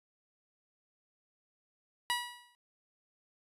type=tone with exponential decay; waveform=15% pulse; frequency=969 Hz; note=B5; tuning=33 cents flat; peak=-21 dBFS; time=2.1-2.55 s; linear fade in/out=0 ms; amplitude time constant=97 ms; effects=resampled to 32000 Hz